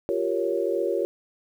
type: chord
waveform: sine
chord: G half-diminished seventh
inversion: third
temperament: equal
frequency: 349.2 / 392 / 466.2 / 554.4 Hz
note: F4 / G4 / Bb4 / Db5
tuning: 0 / 0 / 0 / 0 cents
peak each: -28 dBFS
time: 0.09-1.05 s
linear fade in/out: 0 ms
effects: 9-bit